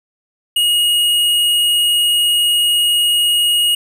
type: tone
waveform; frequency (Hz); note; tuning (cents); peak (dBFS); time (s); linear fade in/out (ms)
square; 2878; F#7; -49; -12; 0.56-3.75; 5
effects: none